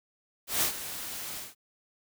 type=noise with ADSR envelope; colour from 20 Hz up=white; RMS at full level=-25 dBFS; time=0.47-1.55 s; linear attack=150 ms; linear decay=100 ms; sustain=-13 dB; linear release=180 ms; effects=none